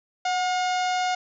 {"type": "harmonic tone with a mistuned harmonic", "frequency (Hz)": 717, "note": "F5", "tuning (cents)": 45, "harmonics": [1, 2, 3, 4, 5, 6, 7, 8, 9, 10], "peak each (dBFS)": [-23, -32, -34, -37, -38, -40, -40, -43, -42, -47], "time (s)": [0.25, 1.15], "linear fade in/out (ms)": 5, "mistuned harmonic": 1, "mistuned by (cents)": 39, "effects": []}